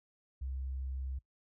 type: tone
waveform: sine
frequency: 66.1 Hz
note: C2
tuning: 18 cents sharp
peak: -35 dBFS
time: 0.41-1.19 s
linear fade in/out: 10 ms
effects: noise-tail reverb RT60 0.1 s tail -20 dB re dry + tanh soft clip ceiling -31 dBFS